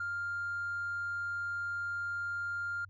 sine tone with hard clipping, 1400 Hz, F6, 4 cents sharp, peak -34 dBFS, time 0-2.85 s, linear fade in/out 5 ms, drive 1 dB, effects added 95 Hz sine -52 dBFS peak until 2.89 s + resampled to 16000 Hz

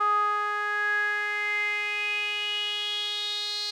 sawtooth tone with band-pass filter sweep, 415.9 Hz, G#4, 2 cents sharp, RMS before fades -28 dBFS, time 0-3.71 s, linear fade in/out 10 ms, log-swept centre 1200 to 4300 Hz, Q 7.9, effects none

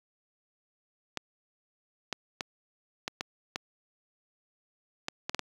clicks, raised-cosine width 0.2 ms, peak -14 dBFS, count 10, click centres 1.173 / 2.127 / 2.408 / 3.079 / 3.209 / 3.559 / 5.084 / 5.295 / 5.346 / 5.393 s, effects high-pass 100 Hz 12 dB/octave + 8-bit

